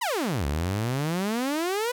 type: exponential two-way sweep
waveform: sawtooth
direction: down then up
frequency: 1046.5 to 68 to 504 Hz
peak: -21 dBFS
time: 0.01-1.92 s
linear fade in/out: 10 ms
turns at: 0.46 s
effects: none